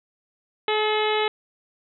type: harmonic tone with a mistuned harmonic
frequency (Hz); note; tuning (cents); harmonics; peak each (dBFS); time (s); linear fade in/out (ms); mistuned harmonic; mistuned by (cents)
427.7; A4; -49; 1 / 2 / 3 / 4 / 5 / 6 / 7 / 8 / 9; -23 / -26 / -31 / -34 / -30 / -34 / -32 / -34 / -34; 0.68-1.28; 2; 4; +16
effects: none